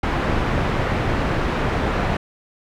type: low-pass noise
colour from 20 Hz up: pink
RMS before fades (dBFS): -21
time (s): 0.03-2.17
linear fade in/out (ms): 5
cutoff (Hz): 1900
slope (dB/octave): 12
effects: none